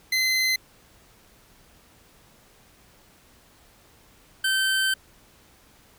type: tone pair in turn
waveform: 25% pulse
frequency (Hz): 2054 / 1547.1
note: C7 / G6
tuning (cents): -33 / -23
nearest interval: perfect fourth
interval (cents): 490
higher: first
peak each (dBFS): -17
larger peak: neither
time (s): 0.12-0.56 / 4.44-4.94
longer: second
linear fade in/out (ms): 5
effects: pink hiss -56 dBFS RMS until 5.98 s